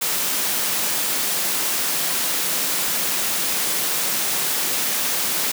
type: high-pass noise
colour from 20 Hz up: white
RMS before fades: -22 dBFS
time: 0.01-5.52 s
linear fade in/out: 10 ms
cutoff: 140 Hz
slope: 48 dB/octave
effects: none